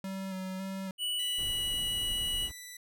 square tone with vibrato, 190 Hz, F#3, 46 cents sharp, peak -36 dBFS, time 0.04-0.91 s, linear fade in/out 2 ms, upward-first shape square, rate 1.8 Hz, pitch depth 20 cents each way
square tone with pitch glide, 2952 to 2927 Hz, F#7 to F#7, -5 to -19 cents, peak -31 dBFS, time 0.98-2.5 s, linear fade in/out 50 ms, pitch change -14 cents, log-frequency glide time 1.21-1.63 s
10% pulse tone, 1977 Hz, B6, 1 cent sharp, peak -35 dBFS, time 1.19-2.77 s, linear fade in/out 5 ms
brown noise, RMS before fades -42 dBFS, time 1.38-2.52 s, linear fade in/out 10 ms
effects none

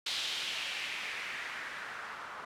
blue noise with low-pass filter sweep, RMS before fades -39 dBFS, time 0.06-2.45 s, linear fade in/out 5 ms, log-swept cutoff 3800 to 1200 Hz, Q 2.3, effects none

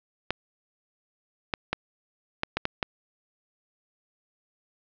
clicks, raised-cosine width 0.3 ms, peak -9 dBFS, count 7, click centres 0.306 / 1.538 / 1.73 / 2.434 / 2.57 / 2.654 / 2.828 s, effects low-pass 5000 Hz 12 dB/octave

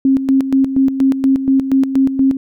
sine tone with tremolo, 268.1 Hz, C4, 42 cents sharp, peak -8 dBFS, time 0.05-2.37 s, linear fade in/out 2 ms, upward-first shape square, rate 4.2 Hz, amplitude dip 65%, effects none

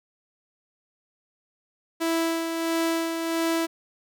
sawtooth tone with tremolo, 329.6 Hz, E4, in tune, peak -18 dBFS, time 2-3.67 s, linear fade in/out 20 ms, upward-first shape sine, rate 1.5 Hz, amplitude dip 45%, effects none

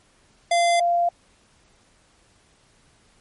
square / sine tone pair in turn, 689 / 693 Hz, F5 / F5, -24 / -14 cents, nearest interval unison, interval 10 cents, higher second, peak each -17 dBFS, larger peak neither, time 0.51-0.8 / 0.8-1.09 s, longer neither, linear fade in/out 5 ms, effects pink hiss -59 dBFS RMS until 3.2 s + MP3 48 kbps

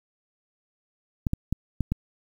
clicks, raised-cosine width 5 ms, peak -12 dBFS, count 5, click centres 1.268 / 1.334 / 1.526 / 1.807 / 1.92 s, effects 8-bit

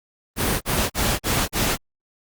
pink noise bursts, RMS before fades -21 dBFS, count 5, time 0.36-1.774 s, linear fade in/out 50 ms, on 250 ms, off 41 ms, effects Opus 32 kbps

